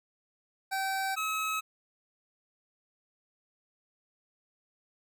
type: tone pair in turn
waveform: 25% pulse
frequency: 772 / 1283.4 Hz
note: G5 / E6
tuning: -27 / -47 cents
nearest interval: major sixth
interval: 880 cents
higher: second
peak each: -26 dBFS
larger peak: neither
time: 0.71-1.16 / 1.16-1.61 s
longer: neither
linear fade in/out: 20 ms
effects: none